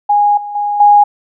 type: tone with level steps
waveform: sine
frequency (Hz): 824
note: G#5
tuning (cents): -14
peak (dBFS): -7 / -21 / -13 / -3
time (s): 0.09-1.04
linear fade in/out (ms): 10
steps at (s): 0.37 / 0.55 / 0.8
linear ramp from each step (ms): 5
effects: none